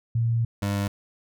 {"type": "tone pair in turn", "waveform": ["sine", "25% pulse"], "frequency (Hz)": [115.8, 100.57], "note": ["A#2", "G2"], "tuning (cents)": [-11, 45], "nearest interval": "major second", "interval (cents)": 244, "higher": "first", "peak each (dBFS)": -20, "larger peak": "neither", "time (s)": [[0.15, 0.45], [0.62, 0.88]], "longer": "first", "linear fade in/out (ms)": 5, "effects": []}